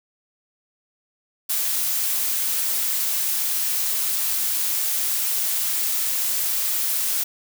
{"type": "noise", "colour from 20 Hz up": "blue", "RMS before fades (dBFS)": -23, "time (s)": [1.49, 7.24], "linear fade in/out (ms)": 10, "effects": []}